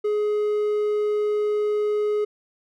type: tone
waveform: triangle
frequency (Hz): 419.7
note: G#4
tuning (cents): +18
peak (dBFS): -18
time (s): 0.04-2.25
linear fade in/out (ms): 10
effects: none